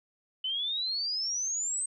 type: exponential sweep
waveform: sine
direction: up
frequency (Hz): 3000 to 8372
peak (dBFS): -29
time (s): 0.44-1.86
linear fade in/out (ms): 5
effects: none